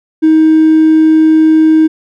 triangle tone with hard clipping, 315.6 Hz, D#4, 25 cents sharp, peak -4 dBFS, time 0.22-1.88 s, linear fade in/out 20 ms, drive 4 dB, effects none

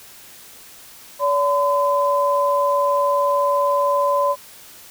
sine tone pair together, 571 / 1017.4 Hz, D5 / C6, -49 / -49 cents, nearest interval minor seventh, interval 1000 cents, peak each -18 dBFS, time 1.19-4.36 s, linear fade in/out 50 ms, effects white hiss -43 dBFS RMS until 4.9 s

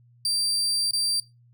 35% pulse tone with dropouts, 4699 Hz, D8, in tune, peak -21 dBFS, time 0.25-1.2 s, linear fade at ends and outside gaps 2 ms, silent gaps 0.91-0.933 s, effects noise-tail reverb RT60 0.2 s tail -17 dB re dry + added 120 Hz sine -54 dBFS peak until 1.53 s

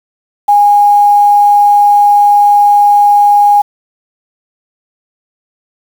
sine tone with quantisation, 821 Hz, G#5, 20 cents flat, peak -3 dBFS, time 0.48-3.62 s, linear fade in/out 10 ms, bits 5, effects none

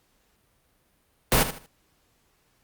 pink noise with echo, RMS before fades -19 dBFS, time 1.32-1.43 s, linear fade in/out 0 ms, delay 77 ms, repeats 3, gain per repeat -11 dB, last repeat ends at 1.661 s, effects pink hiss -67 dBFS RMS until 2.63 s + Opus 48 kbps

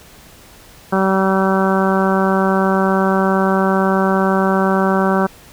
harmonic tone, 191.6 Hz, G3, 39 cents flat, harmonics 1 / 2 / 3 / 4 / 5 / 6 / 7 / 8, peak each -16 / -19 / -21 / -22 / -23 / -24 / -24 / -25 dBFS, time 0.92-5.27 s, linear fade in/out 10 ms, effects pink hiss -43 dBFS RMS until 5.52 s

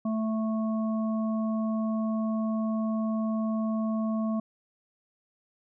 harmonic tone, 220 Hz, A3, in tune, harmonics 1 / 3 / 5, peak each -26 / -36 / -40 dBFS, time 0.05-4.4 s, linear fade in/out 5 ms, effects none

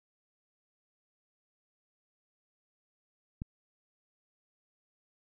click, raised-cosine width 5 ms, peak -24 dBFS, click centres 3.419 s, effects none

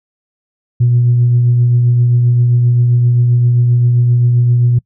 sine tone with tremolo, 121.2 Hz, B2, 32 cents flat, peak -5 dBFS, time 0.8-4.79 s, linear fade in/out 10 ms, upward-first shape triangle, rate 7.6 Hz, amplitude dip 30%, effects noise-tail reverb RT60 0.1 s tail -24 dB re dry + tanh soft clip ceiling -3 dBFS

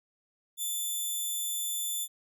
5% pulse tone, 3520 Hz, A7, in tune, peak -23 dBFS, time 0.57-2.08 s, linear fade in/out 50 ms, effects none

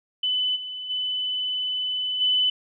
sine tone with level steps, 3007 Hz, F#7, 27 cents sharp, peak -21 / -31 / -24 / -18 dBFS, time 0.23-2.5 s, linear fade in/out 5 ms, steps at 0.55 / 0.89 / 2.2 s, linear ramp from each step 20 ms, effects none

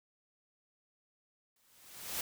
white noise with exponential growth, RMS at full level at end -35 dBFS, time 1.56-2.21 s, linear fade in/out 2 ms, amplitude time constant 140 ms, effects none

